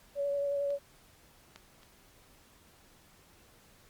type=tone with vibrato; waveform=sine; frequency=566 Hz; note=C#5; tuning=36 cents sharp; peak=-29 dBFS; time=0.15-0.79 s; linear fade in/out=50 ms; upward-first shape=sine; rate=11 Hz; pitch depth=16 cents each way
type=clicks; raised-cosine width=0.2 ms; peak=-36 / -30 / -38 dBFS; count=3; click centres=0.705 / 1.56 / 1.832 s
effects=pink hiss -61 dBFS RMS until 3.89 s + Opus 48 kbps